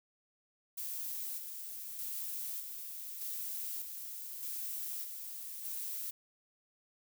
violet noise with tremolo, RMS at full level -40 dBFS, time 0.77-6.11 s, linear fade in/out 10 ms, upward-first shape square, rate 0.82 Hz, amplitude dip 40%, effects none

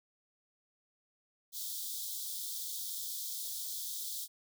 white high-pass noise, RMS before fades -40 dBFS, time 1.52-4.28 s, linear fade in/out 50 ms, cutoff 3300 Hz, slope 96 dB/octave, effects none

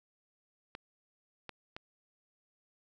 clicks, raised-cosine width 0.3 ms, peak -26 dBFS, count 3, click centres 0.751 / 1.493 / 1.765 s, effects 11-bit

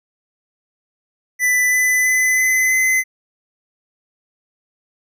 square tone with pitch steps, 1991 / 2004 / 2016 / 2029 / 2042 Hz, B6 / B6 / B6 / B6 / C7, +14 / +25 / +35 / +46 / -43 cents, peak -14 dBFS, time 1.39-3.04 s, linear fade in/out 50 ms, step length 330 ms, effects none

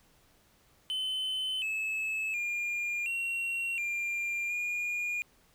triangle tone with pitch steps, 3048 / 2599 / 2410 / 2738 / 2391 / 2429 Hz, G7 / E7 / D7 / F7 / D7 / D#7, -49 / -25 / +44 / -35 / +30 / -42 cents, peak -29 dBFS, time 0.9-5.22 s, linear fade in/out 0 ms, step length 720 ms, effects pink hiss -65 dBFS RMS until 5.54 s

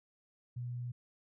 sine tone, 122.1 Hz, B2, 19 cents flat, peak -37 dBFS, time 0.56-0.92 s, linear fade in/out 10 ms, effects none

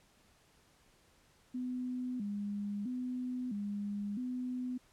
sine tone with vibrato, 226.3 Hz, A3, 49 cents sharp, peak -35 dBFS, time 1.54-4.78 s, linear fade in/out 10 ms, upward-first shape square, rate 0.76 Hz, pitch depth 180 cents each way, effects pink hiss -67 dBFS RMS until 4.92 s + low-pass 11000 Hz 12 dB/octave

